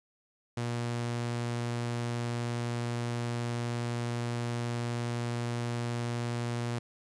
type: tone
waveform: sawtooth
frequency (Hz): 119.2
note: A#2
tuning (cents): +39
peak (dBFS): -27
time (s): 0.57-6.79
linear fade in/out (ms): 5
effects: resampled to 22050 Hz + 10-bit